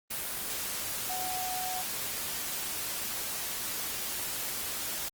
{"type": "tone in noise", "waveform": "sine", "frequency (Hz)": 740, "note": "F#5", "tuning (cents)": 0, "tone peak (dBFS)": -35, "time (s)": [1.09, 1.82], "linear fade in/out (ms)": 10, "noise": "white", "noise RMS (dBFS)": -35, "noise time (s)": [0.1, 5.09], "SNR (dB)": -3, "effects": ["Opus 24 kbps"]}